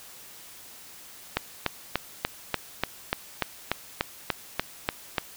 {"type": "click train", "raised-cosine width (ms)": 0.3, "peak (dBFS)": -7, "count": 14, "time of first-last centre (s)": [1.37, 5.182], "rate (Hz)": 3.41, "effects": ["white hiss -47 dBFS RMS until 5.36 s"]}